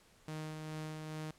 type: tone with tremolo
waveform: sawtooth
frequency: 155.5 Hz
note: D#3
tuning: 1 cent flat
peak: -36 dBFS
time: 0.28-1.31 s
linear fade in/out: 2 ms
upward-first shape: sine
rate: 2.4 Hz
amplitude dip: 30%
effects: pink hiss -65 dBFS RMS until 1.38 s + low-pass 11000 Hz 12 dB/octave